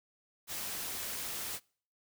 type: noise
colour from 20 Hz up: white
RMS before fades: -39 dBFS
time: 0.47-1.6 s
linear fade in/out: 50 ms
effects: noise-tail reverb RT60 0.5 s tail -26 dB re dry